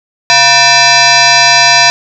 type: tone with frequency modulation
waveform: sine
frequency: 1525 Hz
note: G6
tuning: 48 cents flat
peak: -3 dBFS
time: 0.3-1.9 s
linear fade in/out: 0 ms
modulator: 830 Hz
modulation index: 5
effects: none